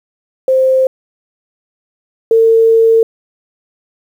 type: tone pair in turn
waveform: sine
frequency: 523.3 / 452.1 Hz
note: C5 / A4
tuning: 0 / +47 cents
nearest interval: minor third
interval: 253 cents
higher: first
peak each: -7 / -5 dBFS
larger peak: second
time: 0.48-0.87 / 2.31-3.03 s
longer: second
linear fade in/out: 2 ms
effects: 7-bit